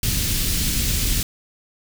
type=band-stop noise; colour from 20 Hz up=pink; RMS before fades=-21 dBFS; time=0.03-1.23 s; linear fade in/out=2 ms; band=200 to 3200 Hz; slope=12 dB/octave; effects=none